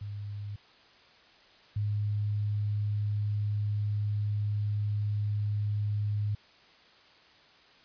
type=tone pair in turn; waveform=sine; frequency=102.5 / 103.99 Hz; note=G#2 / G#2; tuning=-22 / +3 cents; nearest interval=unison; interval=25 cents; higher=second; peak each=-35 / -27 dBFS; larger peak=second; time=0.01-0.56 / 1.76-6.35 s; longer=second; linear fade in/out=5 ms; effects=white hiss -58 dBFS RMS until 7.84 s + resampled to 11025 Hz